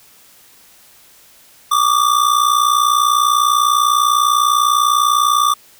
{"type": "ring-modulated tone", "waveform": "square", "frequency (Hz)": 1178, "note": "D6", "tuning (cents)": 5, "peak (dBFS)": -9, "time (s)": [1.71, 5.54], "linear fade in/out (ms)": 10, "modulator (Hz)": 30, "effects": ["white hiss -47 dBFS RMS until 5.79 s"]}